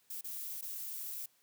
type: noise with dropouts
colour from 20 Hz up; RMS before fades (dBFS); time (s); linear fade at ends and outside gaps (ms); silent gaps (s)
violet; -42; 0.1-1.26; 5; 0.211-0.243 / 0.612-0.622
effects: white hiss -71 dBFS RMS until 1.42 s + high-pass 60 Hz 12 dB/octave